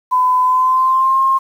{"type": "tone with pitch glide", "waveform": "sine", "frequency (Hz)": [1009, 1067.1], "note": ["B5", "C6"], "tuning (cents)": [37, 34], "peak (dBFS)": -10, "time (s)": [0.11, 1.39], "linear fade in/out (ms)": 20, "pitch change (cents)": 97, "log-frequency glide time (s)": [0.42, 1.2], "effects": ["7-bit"]}